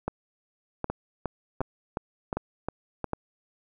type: two click trains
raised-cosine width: 1 ms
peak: -15 / -14 dBFS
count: 7 / 5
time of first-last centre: 0.9-3.043 / 0.08-3.133 s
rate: 2.8 / 1.31 Hz
effects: none